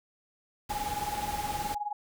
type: noise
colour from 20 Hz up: pink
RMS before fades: -38 dBFS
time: 0.69-1.75 s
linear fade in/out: 10 ms
type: tone with tremolo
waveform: sine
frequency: 830.6 Hz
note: G#5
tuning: in tune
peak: -28 dBFS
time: 0.7-1.93 s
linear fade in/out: 5 ms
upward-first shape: sine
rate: 19 Hz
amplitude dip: 85%
effects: none